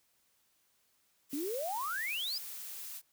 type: noise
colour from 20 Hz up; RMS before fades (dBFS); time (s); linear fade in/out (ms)
blue; -44; 1.29-3.02; 50
type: exponential sweep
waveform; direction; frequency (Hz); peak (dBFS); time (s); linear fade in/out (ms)
sine; up; 265.7 to 5130; -34; 1.33-2.38; 2
effects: white hiss -73 dBFS RMS until 3.12 s